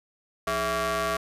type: ring-modulated tone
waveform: sawtooth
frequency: 242 Hz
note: B3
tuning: 35 cents flat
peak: -18 dBFS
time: 0.47-1.17 s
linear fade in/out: 5 ms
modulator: 901 Hz
effects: resampled to 32000 Hz + 10-bit